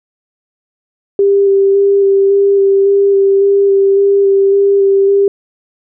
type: tone with vibrato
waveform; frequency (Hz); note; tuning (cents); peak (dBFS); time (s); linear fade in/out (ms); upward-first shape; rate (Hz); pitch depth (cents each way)
sine; 395.5; G4; +15; -6; 1.19-5.28; 2; square; 1.8; 12
effects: none